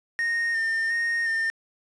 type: tone with vibrato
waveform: triangle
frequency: 1832 Hz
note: A#6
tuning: 31 cents flat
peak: -21 dBFS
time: 0.19-1.5 s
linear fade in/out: 0 ms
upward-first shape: square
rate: 1.4 Hz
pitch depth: 21 cents each way
effects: resampled to 22050 Hz + 8-bit

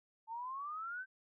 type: exponential sweep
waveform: sine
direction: up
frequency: 880 to 1564 Hz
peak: -40 dBFS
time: 0.27-1.06 s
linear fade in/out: 50 ms
effects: none

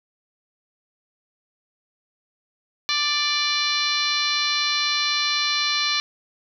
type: harmonic tone with a mistuned harmonic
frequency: 588 Hz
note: D5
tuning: 2 cents sharp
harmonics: 2 / 3 / 4 / 5 / 6 / 7 / 8 / 9 / 10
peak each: -29 / -31 / -27 / -31 / -28 / -24 / -33 / -33 / -37 dBFS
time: 2.89-6 s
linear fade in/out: 0 ms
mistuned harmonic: 9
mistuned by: +60 cents
effects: none

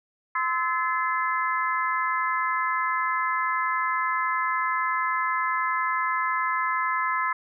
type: harmonic tone with a mistuned harmonic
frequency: 343.9 Hz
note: F4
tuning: 27 cents flat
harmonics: 3 / 4 / 5 / 6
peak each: -26 / -28 / -30 / -32 dBFS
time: 0.35-7.33 s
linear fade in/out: 5 ms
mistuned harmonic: 4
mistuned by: -96 cents
effects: none

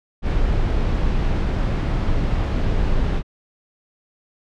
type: noise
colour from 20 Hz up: brown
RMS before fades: -19 dBFS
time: 0.22-3.23 s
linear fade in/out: 50 ms
effects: low-pass 4000 Hz 12 dB/octave

